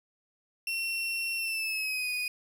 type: tone with pitch glide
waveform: 35% pulse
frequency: 2719 to 2479 Hz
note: F7 to D#7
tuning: -47 to -7 cents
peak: -28 dBFS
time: 0.67-2.28 s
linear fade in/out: 2 ms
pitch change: -160 cents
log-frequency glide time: 1.37-2.1 s
effects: none